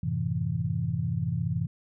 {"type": "chord", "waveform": "sine", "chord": "F# half-diminished seventh", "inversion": "none", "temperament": "equal", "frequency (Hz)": [92.5, 110, 130.81, 164.81], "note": ["F#2", "A2", "C3", "E3"], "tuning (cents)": [0, 0, 0, 0], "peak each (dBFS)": [-34, -32, -31, -30], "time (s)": [0.03, 1.67], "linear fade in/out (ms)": 5, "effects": []}